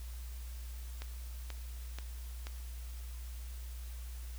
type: click train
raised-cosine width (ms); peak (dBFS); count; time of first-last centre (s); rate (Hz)
0.2; -26; 4; 1.02-2.469; 2.07
effects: added 60 Hz sine -41 dBFS peak until 4.38 s + white hiss -56 dBFS RMS until 4.38 s